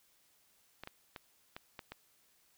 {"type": "clicks", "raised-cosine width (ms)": 0.3, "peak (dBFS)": -28, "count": 6, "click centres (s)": [0.836, 0.874, 1.162, 1.565, 1.792, 1.92], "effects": ["white hiss -70 dBFS RMS until 2.57 s"]}